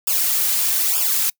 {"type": "noise with flanger", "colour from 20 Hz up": "blue", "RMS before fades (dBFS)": -19, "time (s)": [0.07, 1.3], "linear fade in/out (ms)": 5, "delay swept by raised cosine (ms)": [0.49, 4.69], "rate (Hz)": 1.1, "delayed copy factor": -1, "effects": ["noise-tail reverb RT60 0.1 s tail -26 dB re dry"]}